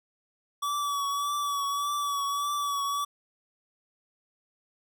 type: tone with vibrato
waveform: square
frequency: 1144 Hz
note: D6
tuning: 46 cents flat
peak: -28 dBFS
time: 0.62-3.05 s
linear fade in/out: 10 ms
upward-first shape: triangle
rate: 1.7 Hz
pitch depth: 37 cents each way
effects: none